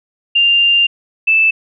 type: tone pair in turn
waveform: sine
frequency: 2793 / 2636 Hz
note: F7 / E7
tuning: -1 / -1 cents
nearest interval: minor second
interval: 100 cents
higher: first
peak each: -8 / -8 dBFS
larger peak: neither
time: 0.35-0.87 / 1.27-1.51 s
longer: first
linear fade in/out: 10 ms
effects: none